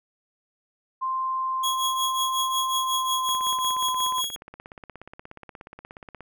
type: tone with pitch glide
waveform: sine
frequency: 1046.5 to 1023.8 Hz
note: C6 to C6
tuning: 0 to -38 cents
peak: -24 dBFS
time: 1.01-4.22 s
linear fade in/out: 20 ms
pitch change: -38 cents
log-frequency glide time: 2.69-3.95 s
type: tone with tremolo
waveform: sawtooth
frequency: 3322 Hz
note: G#7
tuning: in tune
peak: -20 dBFS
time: 1.63-4.36 s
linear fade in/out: 10 ms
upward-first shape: triangle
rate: 5.5 Hz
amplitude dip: 85%
type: click train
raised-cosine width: 0.5 ms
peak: -26 dBFS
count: 50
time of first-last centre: 3.29-6.207 s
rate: 16.8 Hz
effects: none